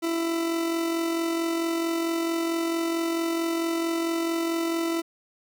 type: tone with amplitude modulation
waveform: 40% pulse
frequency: 332.6 Hz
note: E4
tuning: 16 cents sharp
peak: -22 dBFS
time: 0.02-5.02 s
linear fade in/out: 20 ms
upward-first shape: sine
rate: 44.5 Hz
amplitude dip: 35%
effects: none